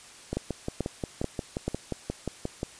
two click trains, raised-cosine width 2 ms, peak -14 / -16 dBFS, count 4 / 14, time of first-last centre 0.37-1.68 / 0.33-2.631 s, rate 2.29 / 5.65 Hz, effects white hiss -49 dBFS RMS until 2.79 s + resampled to 22050 Hz

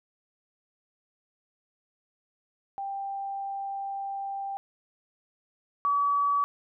sine tone pair in turn, 789 / 1141.2 Hz, G5 / C#6, +11 / +50 cents, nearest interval tritone, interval 639 cents, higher second, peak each -31 / -22 dBFS, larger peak second, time 2.78-4.57 / 5.85-6.44 s, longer first, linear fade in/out 0 ms, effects none

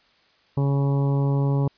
harmonic tone, 139.4 Hz, C#3, 10 cents sharp, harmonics 1 / 2 / 3 / 4 / 5 / 6 / 7 / 8, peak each -19 / -29 / -31 / -35 / -45 / -38 / -39 / -44 dBFS, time 0.57-1.68 s, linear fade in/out 5 ms, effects white hiss -60 dBFS RMS until 1.77 s + resampled to 11025 Hz

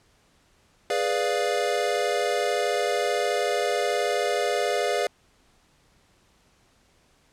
square chord, G# diminished seventh, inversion none, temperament equal, 415.3 / 493.9 / 587.3 / 698.5 Hz, G#4 / B4 / D5 / F5, 0 / 0 / 0 / 0 cents, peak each -29 dBFS, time 0.9-5.07 s, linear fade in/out 2 ms, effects pink hiss -62 dBFS RMS until 7.32 s + low-pass 9000 Hz 12 dB/octave

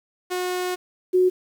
sawtooth / sine tone pair in turn, 362.8 / 367 Hz, F#4 / F#4, -34 / -14 cents, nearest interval unison, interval 20 cents, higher second, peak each -20 / -14 dBFS, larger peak second, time 0.3-0.76 / 1.13-1.3 s, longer first, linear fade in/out 20 ms, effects 8-bit

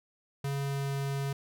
square tone with pitch glide, 139.4 to 138.6 Hz, C#3 to C#3, +10 to 0 cents, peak -31 dBFS, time 0.44-1.33 s, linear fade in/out 5 ms, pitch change -10 cents, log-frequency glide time 0.6-0.94 s, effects none

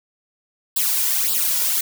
blue noise with flanger, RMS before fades -20 dBFS, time 0.76-1.81 s, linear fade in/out 5 ms, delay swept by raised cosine 0.23 to 2.13 ms, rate 1.8 Hz, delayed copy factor +0.95, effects none

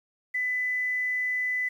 sine tone with quantisation, 2000 Hz, B6, 21 cents sharp, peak -25 dBFS, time 0.34-1.69 s, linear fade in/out 10 ms, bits 9, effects none

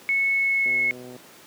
sine tone with pitch glide, 2200 to 2185 Hz, C#7 to C#7, -14 to -26 cents, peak -19 dBFS, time 0.09-0.91 s, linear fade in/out 0 ms, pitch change -12 cents, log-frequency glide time 0.33-0.75 s
click train, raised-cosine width 2 ms, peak -27 dBFS, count 64, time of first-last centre 0.66-1.164 s, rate 125 Hz
effects pink hiss -48 dBFS RMS until 1.46 s + high-pass 200 Hz 12 dB/octave

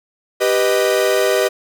45% pulse chord, G augmented, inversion none, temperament equal, 392 / 493.9 / 622.3 Hz, G4 / B4 / D#5, 0 / 0 / 0 cents, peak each -18 dBFS, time 0.4-1.49 s, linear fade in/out 20 ms, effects none

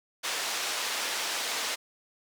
white band-pass noise, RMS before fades -32 dBFS, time 0.23-1.76 s, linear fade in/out 20 ms, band 440 to 5700 Hz, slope 12 dB/octave, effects none

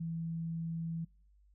sine tone, 164.81 Hz, E3, in tune, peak -35 dBFS, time 0-1.05 s, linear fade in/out 10 ms, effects noise-tail reverb RT60 0.5 s tail -26 dB re dry + added 50 Hz sine -62 dBFS peak until 1.54 s

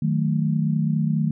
sine chord, D# diminished, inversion none, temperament equal, 155.56 / 185 / 220 Hz, D#3 / F#3 / A3, 0 / 0 / 0 cents, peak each -21 / -26 / -24 dBFS, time 0.02-1.31 s, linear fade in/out 5 ms, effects none

